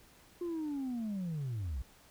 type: linear sweep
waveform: sine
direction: down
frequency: 355.5 to 55.7 Hz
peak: -32 dBFS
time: 0.41-1.82 s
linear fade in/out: 5 ms
effects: tanh soft clip ceiling -33 dBFS + pink hiss -61 dBFS RMS until 2.1 s